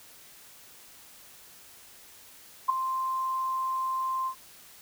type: tone with ADSR envelope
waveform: sine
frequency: 1046.5 Hz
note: C6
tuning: in tune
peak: -16 dBFS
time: 2.68-4.35 s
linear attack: 18 ms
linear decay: 4 ms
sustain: -11 dB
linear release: 83 ms
effects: white hiss -52 dBFS RMS until 4.81 s